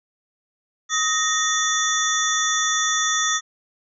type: tone cluster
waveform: sine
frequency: 1263 / 1858 / 3492 / 5880 / 6640 Hz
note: D#6 / A#6 / A7 / F#8 / G#8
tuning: +26 / -6 / -14 / -12 / -1 cents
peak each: -25 dBFS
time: 0.89-3.41 s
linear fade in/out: 50 ms
effects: none